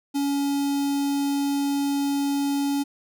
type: tone with notch filter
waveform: square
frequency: 281.2 Hz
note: C#4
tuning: 25 cents sharp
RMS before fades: -24 dBFS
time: 0.14-2.84 s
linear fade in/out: 20 ms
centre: 1700 Hz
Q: 0.8
effects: none